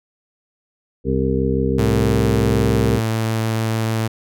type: harmonic tone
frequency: 66 Hz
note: C2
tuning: 16 cents sharp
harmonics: 1 / 2 / 3 / 4 / 6 / 7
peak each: -23 / -23 / -23 / -23 / -23 / -23 dBFS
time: 1.04-3.01 s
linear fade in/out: 50 ms
type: tone with pitch glide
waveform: sawtooth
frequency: 110 to 111.66 Hz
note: A2 to A2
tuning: 0 to +26 cents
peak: -14 dBFS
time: 1.78-4.08 s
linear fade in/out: 10 ms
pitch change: +26 cents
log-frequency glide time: 2.67-3.01 s
effects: none